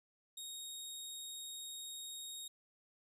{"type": "tone", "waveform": "20% pulse", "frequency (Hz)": 3744, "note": "A#7", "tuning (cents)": 7, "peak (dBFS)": -39, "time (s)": [0.37, 2.48], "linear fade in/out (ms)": 5, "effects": []}